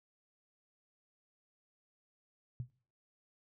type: tone with exponential decay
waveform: sine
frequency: 123.47 Hz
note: B2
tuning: in tune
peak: -33 dBFS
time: 2.6-2.7 s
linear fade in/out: 0 ms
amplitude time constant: 21 ms
effects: noise-tail reverb RT60 0.4 s tail -20 dB re dry